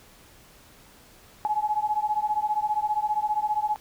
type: beating tone pair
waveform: sine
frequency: 840 / 855 Hz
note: G#5 / A5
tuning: +19 / -50 cents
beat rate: 15 Hz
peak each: -26 dBFS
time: 1.45-3.76 s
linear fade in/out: 0 ms
effects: pink hiss -53 dBFS RMS until 3.8 s